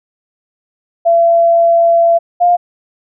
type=tone pair in turn; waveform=sine; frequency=676 / 704.3 Hz; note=E5 / F5; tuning=+43 / +14 cents; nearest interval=minor second; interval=71 cents; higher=second; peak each=-6 dBFS; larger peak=neither; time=1.05-2.19 / 2.4-2.57 s; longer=first; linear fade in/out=20 ms; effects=none